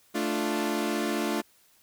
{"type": "chord", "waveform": "sawtooth", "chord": "D minor", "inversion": "second", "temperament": "equal", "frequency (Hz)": [220, 293.7, 349.2], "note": ["A3", "D4", "F4"], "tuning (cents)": [0, 0, 0], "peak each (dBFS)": -27, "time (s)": [0.14, 1.42], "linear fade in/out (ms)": 20, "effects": ["white hiss -62 dBFS RMS until 1.82 s"]}